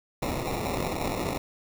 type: noise with sample-and-hold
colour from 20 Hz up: violet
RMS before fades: -30 dBFS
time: 0.22-1.38 s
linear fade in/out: 5 ms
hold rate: 1575 Hz
effects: none